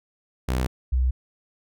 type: tone pair in turn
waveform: sawtooth / sine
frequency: 63.4 / 63.4 Hz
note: B1 / B1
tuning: +46 / +46 cents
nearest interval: unison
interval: 0 cents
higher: neither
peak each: -18 dBFS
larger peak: neither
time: 0.48-0.67 / 0.92-1.11 s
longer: neither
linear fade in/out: 10 ms
effects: none